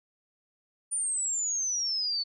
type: exponential sweep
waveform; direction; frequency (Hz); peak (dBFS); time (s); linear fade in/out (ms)
sine; down; 9370 to 4435; -27; 0.91-2.24; 20
effects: none